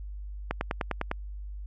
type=click train; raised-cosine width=0.5 ms; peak=-13 dBFS; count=7; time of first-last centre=0.51-1.114 s; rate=9.93 Hz; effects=added 50 Hz sine -36 dBFS peak until 1.66 s